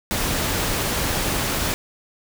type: noise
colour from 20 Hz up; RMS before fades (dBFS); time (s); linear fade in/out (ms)
pink; -23; 0.11-1.74; 0
effects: none